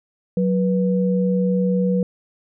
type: tone pair together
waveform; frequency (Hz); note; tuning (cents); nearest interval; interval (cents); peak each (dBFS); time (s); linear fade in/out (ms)
sine; 184.36 / 487.8; F#3 / B4; -6 / -21; octave + perfect fourth; 1685; -17 / -22; 0.37-2.03; 2
effects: none